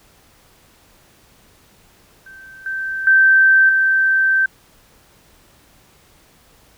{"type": "tone with level steps", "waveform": "sine", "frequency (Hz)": 1556, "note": "G6", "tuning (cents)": -13, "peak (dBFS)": [-37, -21, -8, -12], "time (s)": [2.26, 4.46], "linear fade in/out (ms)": 5, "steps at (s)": [2.66, 3.07, 3.69], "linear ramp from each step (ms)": 2, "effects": ["pink hiss -52 dBFS RMS until 6.77 s"]}